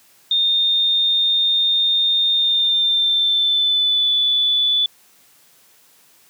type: tone with pitch glide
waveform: sine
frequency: 3646 to 3471 Hz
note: A#7 to A7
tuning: -39 to -24 cents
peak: -14 dBFS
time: 0.31-4.86 s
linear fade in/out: 2 ms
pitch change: -85 cents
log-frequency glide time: 2.33-4.11 s
effects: white hiss -53 dBFS RMS until 6.29 s + high-pass 100 Hz 12 dB/octave